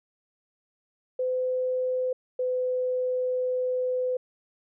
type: tone pair in turn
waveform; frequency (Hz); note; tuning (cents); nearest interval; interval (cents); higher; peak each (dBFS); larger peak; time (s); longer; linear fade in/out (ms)
sine; 509 / 505.5; C5 / B4; -48 / +40; unison; 12; first; -24; neither; 1.19-2.13 / 2.39-4.17; second; 5
effects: none